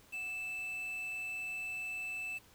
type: tone with quantisation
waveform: triangle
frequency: 2637 Hz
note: E7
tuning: in tune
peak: -36 dBFS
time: 0.12-2.39 s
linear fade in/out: 20 ms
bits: 9
effects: pink hiss -62 dBFS RMS until 2.54 s